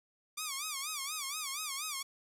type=tone with vibrato; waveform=5% pulse; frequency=1166 Hz; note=D6; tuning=13 cents flat; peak=-24 dBFS; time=0.37-2.03 s; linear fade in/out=10 ms; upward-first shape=sine; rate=4.2 Hz; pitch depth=150 cents each way; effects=low-pass 12000 Hz 12 dB/octave + 11-bit